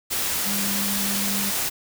sine tone in noise, 200 Hz, G3, 35 cents sharp, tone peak -28 dBFS, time 0.45-1.51 s, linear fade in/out 20 ms, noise white, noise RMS -25 dBFS, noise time 0.1-1.7 s, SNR -6 dB, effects none

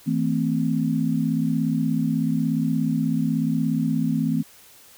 sine tone cluster, 162.4 / 223.4 / 260 Hz, E3 / A3 / C4, -26 / +27 / -11 cents, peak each -24 dBFS, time 0.06-4.43 s, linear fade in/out 20 ms, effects white hiss -50 dBFS RMS until 4.97 s

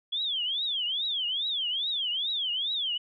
sine tone with vibrato, 3322 Hz, G#7, in tune, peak -27 dBFS, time 0.12-2.98 s, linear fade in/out 10 ms, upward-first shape triangle, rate 2.4 Hz, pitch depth 290 cents each way, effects none

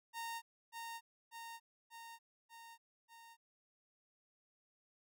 sawtooth tone with echo, 922 Hz, A#5, 19 cents flat, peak -38 dBFS, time 0.13-0.42 s, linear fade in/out 50 ms, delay 590 ms, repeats 5, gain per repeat -3 dB, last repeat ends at 3.37 s, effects none

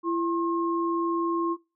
sine tone pair together, 337 / 1071 Hz, E4 / C6, +38 / +40 cents, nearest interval octave + minor sixth, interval 2002 cents, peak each -25 / -28 dBFS, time 0.03-1.57 s, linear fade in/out 50 ms, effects noise-tail reverb RT60 0.3 s tail -21 dB re dry

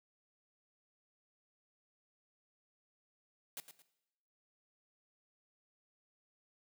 white noise with echo, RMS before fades -44 dBFS, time 3.57-3.6 s, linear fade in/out 0 ms, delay 110 ms, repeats 2, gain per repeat -10 dB, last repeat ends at 3.82 s, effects noise-tail reverb RT60 0.9 s tail -17 dB re dry + high-pass 150 Hz 12 dB/octave

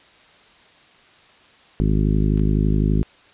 harmonic tone, 51.91 Hz, G#1, in tune, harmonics 1 / 2 / 3 / 4 / 5 / 6 / 7 / 8, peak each -19 / -24 / -21 / -24 / -26 / -31 / -30 / -36 dBFS, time 1.8-3.03 s, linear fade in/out 0 ms
clicks, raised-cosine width 0.3 ms, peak -27 dBFS, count 2, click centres 2.375 / 2.395 s
effects white hiss -51 dBFS RMS until 3.33 s + resampled to 8000 Hz

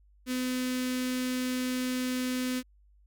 sawtooth tone with notch filter, 253.5 Hz, B3, 45 cents sharp, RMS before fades -31 dBFS, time 0.26-2.63 s, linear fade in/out 50 ms, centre 790 Hz, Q 0.51, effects added 50 Hz sine -58 dBFS peak until 3.06 s

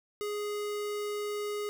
square tone, 415.3 Hz, G#4, in tune, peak -33 dBFS, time 0.21-1.69 s, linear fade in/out 0 ms, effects none

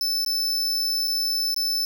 45% pulse tone with dropouts, 5274 Hz, E8, in tune, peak -22 dBFS, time 0.01-1.85 s, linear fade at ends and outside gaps 1 ms, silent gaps 0.248-0.262 / 1.075-1.079 / 1.544-1.563 s, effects none

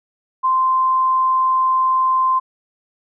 sine tone, 1041 Hz, C6, 9 cents flat, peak -13 dBFS, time 0.43-2.4 s, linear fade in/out 20 ms, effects none

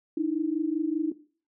sine tone pair together, 300.1 / 325.2 Hz, D4 / E4, +38 / -23 cents, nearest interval minor second, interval 139 cents, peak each -27 dBFS, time 0.17-1.12 s, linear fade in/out 5 ms, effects noise-tail reverb RT60 0.4 s tail -17 dB re dry

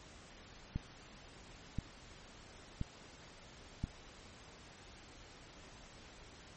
click train, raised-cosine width 5 ms, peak -24 dBFS, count 4, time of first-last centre 0.76-3.84 s, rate 0.974 Hz, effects pink hiss -56 dBFS RMS until 6.56 s + MP3 32 kbps

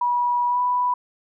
sine tone with pitch glide, 971 to 987.4 Hz, B5 to B5, -30 to -1 cents, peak -18 dBFS, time 0.01-0.94 s, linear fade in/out 5 ms, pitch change +29 cents, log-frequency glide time 0.48-0.59 s, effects none

